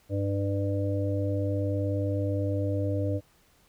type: harmonic tone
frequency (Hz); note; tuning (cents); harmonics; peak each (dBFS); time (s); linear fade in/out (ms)
99.5; G2; +26; 1 / 3 / 5 / 6; -27 / -32 / -34 / -35; 0.09-3.21; 50
effects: pink hiss -63 dBFS RMS until 3.68 s